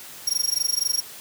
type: tone with amplitude modulation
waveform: sawtooth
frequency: 5590 Hz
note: F8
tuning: 1 cent sharp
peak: -15 dBFS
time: 0.27-1.01 s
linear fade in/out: 5 ms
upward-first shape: sine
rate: 24 Hz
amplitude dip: 100%
effects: white hiss -41 dBFS RMS until 1.2 s + high-pass 60 Hz 12 dB/octave